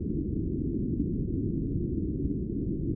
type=low-pass noise; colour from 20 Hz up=white; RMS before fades=-30 dBFS; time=0-2.95 s; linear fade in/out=10 ms; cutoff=350 Hz; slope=48 dB/octave; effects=none